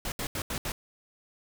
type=noise bursts at uneven times; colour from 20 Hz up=pink; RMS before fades=-33 dBFS; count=5; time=0.05-0.12 / 0.19-0.27 / 0.35-0.42 / 0.5-0.58 / 0.65-0.72 s; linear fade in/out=2 ms; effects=none